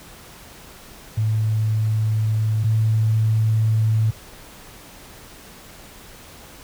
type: tone pair in turn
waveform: sine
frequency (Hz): 109 / 110.14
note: A2 / A2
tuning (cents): -16 / +2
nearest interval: unison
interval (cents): 18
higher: second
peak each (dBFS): -17 / -15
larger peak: second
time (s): 1.17-2.64 / 2.64-4.11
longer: neither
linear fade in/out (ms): 10
effects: pink hiss -43 dBFS RMS until 6.63 s

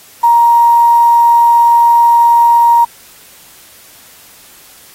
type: tone with quantisation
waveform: sine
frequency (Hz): 939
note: A#5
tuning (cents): +12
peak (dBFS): -4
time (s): 0.23-2.85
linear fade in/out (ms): 10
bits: 5
effects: white hiss -40 dBFS RMS until 4.94 s + AAC 48 kbps

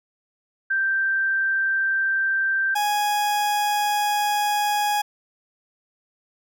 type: tone pair in turn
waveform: sine / 40% pulse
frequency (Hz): 1568 / 830.6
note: G6 / G#5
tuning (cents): 0 / 0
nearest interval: major seventh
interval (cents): 1100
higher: first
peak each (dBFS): -19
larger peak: neither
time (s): 0.7-2.75 / 2.75-5.02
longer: second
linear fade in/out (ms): 10
effects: none

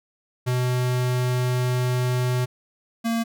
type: tone pair in turn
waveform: square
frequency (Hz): 125.3 / 229.4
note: B2 / A#3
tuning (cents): +25 / -28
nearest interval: minor seventh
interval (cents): 1047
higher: second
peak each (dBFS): -21 / -22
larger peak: first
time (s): 0.46-2.46 / 3.04-3.24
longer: first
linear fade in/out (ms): 20
effects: none

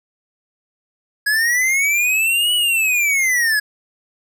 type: linear two-way sweep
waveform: square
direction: up then down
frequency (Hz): 1661.2 to 2959 to 1661.2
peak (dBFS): -15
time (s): 1.26-3.6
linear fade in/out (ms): 10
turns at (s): 2.54
effects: none

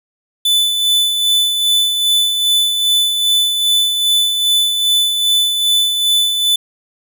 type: tone with tremolo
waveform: 45% pulse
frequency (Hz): 3498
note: A7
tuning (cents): -11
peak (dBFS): -10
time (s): 0.45-6.56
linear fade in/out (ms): 5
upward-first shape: sine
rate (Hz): 2.5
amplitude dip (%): 45
effects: none

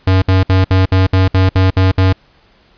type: tone bursts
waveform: square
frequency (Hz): 94.1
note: F#2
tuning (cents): +30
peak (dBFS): -8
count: 10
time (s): 0.07-2.128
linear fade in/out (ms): 5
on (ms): 150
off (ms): 62
effects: pink hiss -50 dBFS RMS until 2.77 s + resampled to 11025 Hz

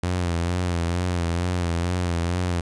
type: tone with vibrato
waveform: sawtooth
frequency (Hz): 87.31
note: F2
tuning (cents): 0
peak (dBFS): -18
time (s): 0.03-2.61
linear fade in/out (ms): 5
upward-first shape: sine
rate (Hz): 2.2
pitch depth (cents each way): 61
effects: resampled to 22050 Hz + 10-bit

